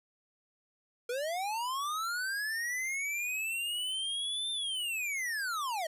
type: linear two-way sweep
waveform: square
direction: up then down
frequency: 466.2 to 3600 to 610 Hz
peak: -33 dBFS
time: 1.09-5.87 s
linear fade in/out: 5 ms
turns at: 4.51 s
effects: resampled to 32000 Hz